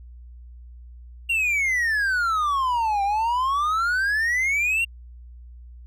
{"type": "exponential two-way sweep", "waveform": "triangle", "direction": "down then up", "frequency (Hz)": [2794, 784, 2794], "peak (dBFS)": -18, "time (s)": [1.29, 4.85], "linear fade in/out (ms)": 10, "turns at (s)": 3.03, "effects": ["added 60 Hz sine -40 dBFS peak until 5.86 s"]}